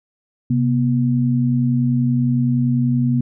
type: tone pair together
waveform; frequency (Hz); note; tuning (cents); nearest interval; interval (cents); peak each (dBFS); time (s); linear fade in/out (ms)
sine; 131.1 / 241.7; C3 / B3; +4 / -37; major seventh; 1059; -17; 0.5-3.21; 5
effects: none